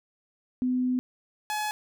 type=tone pair in turn; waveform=sine / sawtooth; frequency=252.3 / 848.6 Hz; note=B3 / G#5; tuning=+37 / +37 cents; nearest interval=octave + major sixth; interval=2100 cents; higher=second; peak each=-23 / -24 dBFS; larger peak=first; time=0.62-0.99 / 1.5-1.71 s; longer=first; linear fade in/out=0 ms; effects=none